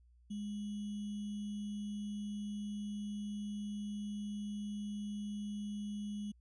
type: tone with sample-and-hold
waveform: sine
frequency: 206.5 Hz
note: G#3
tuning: 10 cents flat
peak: -38 dBFS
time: 0.3-6.32 s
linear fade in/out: 10 ms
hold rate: 3150 Hz
effects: added 60 Hz sine -62 dBFS peak until 6.4 s + resampled to 24000 Hz